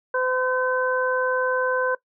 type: harmonic tone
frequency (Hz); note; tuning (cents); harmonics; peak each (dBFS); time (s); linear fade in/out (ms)
510; C5; -44; 1 / 2 / 3; -23 / -27 / -25; 0.14-1.95; 5
effects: noise-tail reverb RT60 0.1 s tail -19 dB re dry